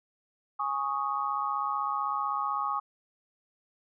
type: chord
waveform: sine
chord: Ab suspended fourth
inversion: none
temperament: equal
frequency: 830.6 / 1108.7 / 1244.5 Hz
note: Ab5 / Db6 / Eb6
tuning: 0 / 0 / 0 cents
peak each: -34 / -31 / -32 dBFS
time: 0.59-2.8 s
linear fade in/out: 10 ms
effects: none